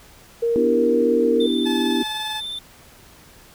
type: tone with pitch glide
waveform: sine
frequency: 466.2 to 459.5 Hz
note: A#4 to A#4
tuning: 0 to -25 cents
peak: -17 dBFS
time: 0.42-1.47 s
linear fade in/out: 10 ms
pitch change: -25 cents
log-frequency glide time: 0.99-1.35 s
type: chord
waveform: sine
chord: E minor seventh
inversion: second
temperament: equal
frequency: 246.9 / 293.7 / 329.6 / 392 Hz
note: B3 / D4 / E4 / G4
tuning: 0 / 0 / 0 / 0 cents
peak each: -22 / -25 / -23 / -26 dBFS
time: 0.56-2.03 s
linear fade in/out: 0 ms
type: tone with vibrato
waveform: triangle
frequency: 3558 Hz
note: A7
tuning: 19 cents sharp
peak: -26 dBFS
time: 1.4-2.59 s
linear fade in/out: 5 ms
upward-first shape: sine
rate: 17 Hz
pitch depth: 19 cents each way
type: tone with tremolo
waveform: 25% pulse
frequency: 862 Hz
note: A5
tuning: 36 cents flat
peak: -23 dBFS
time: 1.65-2.41 s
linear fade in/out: 20 ms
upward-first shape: sine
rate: 20 Hz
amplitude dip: 35%
effects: pink hiss -48 dBFS RMS until 3.54 s